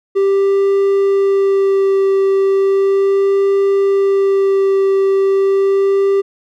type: tone with vibrato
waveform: triangle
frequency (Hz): 392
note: G4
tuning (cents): 0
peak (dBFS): -8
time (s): 0.15-6.22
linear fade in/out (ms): 20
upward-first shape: sine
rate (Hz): 0.36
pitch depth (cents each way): 12
effects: none